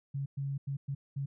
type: tone bursts at uneven times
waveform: sine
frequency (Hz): 138.59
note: C#3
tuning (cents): 0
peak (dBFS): -32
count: 5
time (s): 0.14-0.26 / 0.37-0.58 / 0.67-0.77 / 0.88-0.95 / 1.16-1.26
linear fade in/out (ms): 10
effects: none